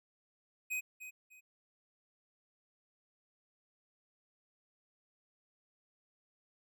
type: tone with echo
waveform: square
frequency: 2511 Hz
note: D#7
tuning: 15 cents sharp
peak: -35 dBFS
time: 0.7-0.81 s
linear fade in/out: 20 ms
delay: 300 ms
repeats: 2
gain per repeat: -11 dB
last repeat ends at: 1.41 s
effects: none